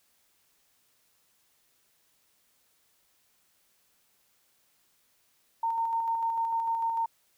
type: tone with tremolo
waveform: sine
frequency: 914 Hz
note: A#5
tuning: 34 cents flat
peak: -25 dBFS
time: 5.63-7.06 s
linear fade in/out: 5 ms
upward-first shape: square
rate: 6.7 Hz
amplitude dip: 30%
effects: white hiss -69 dBFS RMS until 7.37 s